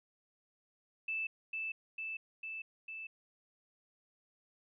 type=tone with echo; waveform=sine; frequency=2637 Hz; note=E7; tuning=in tune; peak=-34 dBFS; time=1.08-1.27 s; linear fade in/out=5 ms; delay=450 ms; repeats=4; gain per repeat=-2 dB; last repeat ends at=3.07 s; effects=none